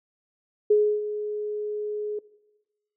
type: tone with ADSR envelope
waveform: sine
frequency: 420.1 Hz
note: G#4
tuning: 20 cents sharp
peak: -14 dBFS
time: 0.7-2.19 s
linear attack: 8 ms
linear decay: 300 ms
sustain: -13 dB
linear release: 4 ms
effects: noise-tail reverb RT60 1.0 s tail -19 dB re dry